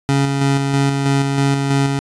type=tone with tremolo; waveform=25% pulse; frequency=138.59 Hz; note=C#3; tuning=in tune; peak=-9 dBFS; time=0.09-1.99 s; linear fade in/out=0 ms; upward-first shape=square; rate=3.1 Hz; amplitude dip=35%; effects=resampled to 22050 Hz

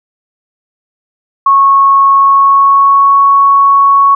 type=tone with pitch glide; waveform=sine; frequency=1100 to 1110.9 Hz; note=C#6 to C#6; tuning=-14 to +3 cents; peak=-3 dBFS; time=1.46-4.15 s; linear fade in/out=5 ms; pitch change=+17 cents; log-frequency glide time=2.14-3.18 s; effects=none

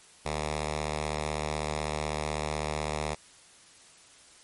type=tone with notch filter; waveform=5% pulse; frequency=76 Hz; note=D#2; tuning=40 cents flat; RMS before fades=-32 dBFS; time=0.25-3.15 s; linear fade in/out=10 ms; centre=280 Hz; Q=1.3; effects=white hiss -55 dBFS RMS until 4.43 s + MP3 48 kbps

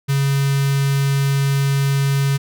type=tone with notch filter; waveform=square; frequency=138.59 Hz; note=C#3; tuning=in tune; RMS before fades=-17 dBFS; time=0.08-2.38 s; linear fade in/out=20 ms; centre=600 Hz; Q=0.54; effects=none

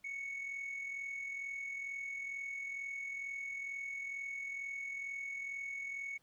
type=tone with amplitude modulation; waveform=sine; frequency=2217 Hz; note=C#7; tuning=in tune; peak=-35 dBFS; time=0.04-6.18 s; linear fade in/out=10 ms; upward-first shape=sine; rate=42.2 Hz; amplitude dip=55%; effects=tanh soft clip ceiling -37 dBFS + pink hiss -74 dBFS RMS until 6.22 s

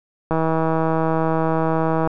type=click train; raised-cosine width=1 ms; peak=-7 dBFS; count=285; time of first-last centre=0.31-2.074 s; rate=161 Hz; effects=none

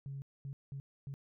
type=tone bursts at uneven times; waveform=sine; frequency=137.8 Hz; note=C#3; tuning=10 cents flat; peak=-39 dBFS; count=4; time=0.06-0.22 / 0.45-0.53 / 0.72-0.8 / 1.07-1.14 s; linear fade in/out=0 ms; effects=tanh soft clip ceiling -35 dBFS

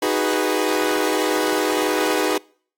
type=chord; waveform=sawtooth; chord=G# minor seventh; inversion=second; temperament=equal with one note detuned; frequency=311.1 / 370 / 411.7 / 493.9 Hz; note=D#4 / F#4 / G#4 / B4; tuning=0 / 0 / -15 / 0 cents; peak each=-20 dBFS; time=0.02-2.38 s; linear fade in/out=5 ms; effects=noise-tail reverb RT60 0.5 s tail -25 dB re dry + AAC 64 kbps

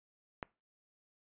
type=click; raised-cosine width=0.5 ms; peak=-22 dBFS; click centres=0.428 s; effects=noise-tail reverb RT60 0.3 s tail -24 dB re dry + resampled to 8000 Hz

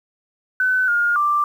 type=tone with pitch steps; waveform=sine; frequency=1511 / 1420 / 1179 Hz; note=F#6 / F6 / D6; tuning=+36 / +28 / +6 cents; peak=-15 dBFS; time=0.6-1.44 s; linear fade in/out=2 ms; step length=280 ms; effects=8-bit

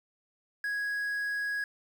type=tone with quantisation; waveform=triangle; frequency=1661.2 Hz; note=G#6; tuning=in tune; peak=-28 dBFS; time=0.64-1.64 s; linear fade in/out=2 ms; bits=9; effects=none

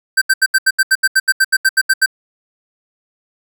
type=tone bursts; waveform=square; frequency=1557 Hz; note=G6; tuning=12 cents flat; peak=-9 dBFS; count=16; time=0.17-2.061 s; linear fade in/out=10 ms; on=46 ms; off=77 ms; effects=none

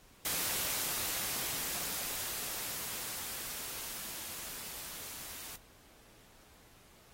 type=noise with level ramp; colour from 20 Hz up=white; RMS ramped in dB=-34 to -46 dBFS; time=0.25-5.56 s; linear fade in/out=2 ms; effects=pink hiss -61 dBFS RMS until 7.13 s + AAC 48 kbps

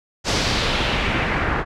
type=noise with low-pass filter sweep; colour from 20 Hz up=pink; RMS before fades=-21 dBFS; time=0.24-1.65 s; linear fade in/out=50 ms; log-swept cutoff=5800 to 1500 Hz; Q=1.8; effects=none

